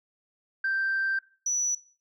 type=tone pair in turn; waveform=sine; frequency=1568 / 5920 Hz; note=G6 / F#8; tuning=0 / 0 cents; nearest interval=octave + major seventh; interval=2300 cents; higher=second; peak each=-23 dBFS; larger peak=neither; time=0.64-1.19 / 1.46-1.75 s; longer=first; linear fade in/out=5 ms; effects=noise-tail reverb RT60 0.4 s tail -20 dB re dry + tanh soft clip ceiling -21 dBFS